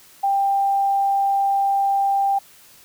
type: tone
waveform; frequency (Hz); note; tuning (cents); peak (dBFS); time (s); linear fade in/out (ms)
sine; 791; G5; +15; -16; 0.23-2.39; 10
effects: white hiss -49 dBFS RMS until 2.84 s